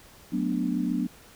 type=chord; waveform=sine; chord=B minor seventh; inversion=second; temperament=equal; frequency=185 / 220 / 246.9 / 293.7 Hz; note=F#3 / A3 / B3 / D4; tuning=0 / 0 / 0 / 0 cents; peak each=-30 / -33 / -28 / -30 dBFS; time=0.32-1.07 s; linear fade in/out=10 ms; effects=pink hiss -52 dBFS RMS until 1.35 s